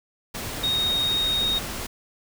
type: tone in noise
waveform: sine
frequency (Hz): 3729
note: A#7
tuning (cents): 0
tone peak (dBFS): -21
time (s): 0.63-1.59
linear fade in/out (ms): 10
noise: pink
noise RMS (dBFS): -32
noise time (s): 0.34-1.87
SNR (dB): +8
effects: none